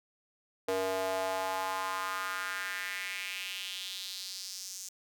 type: tone with high-pass filter sweep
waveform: square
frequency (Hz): 94.4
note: F#2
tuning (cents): +35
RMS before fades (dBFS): -36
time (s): 0.68-4.89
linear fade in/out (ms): 5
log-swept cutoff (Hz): 480 to 6500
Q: 3.1
effects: none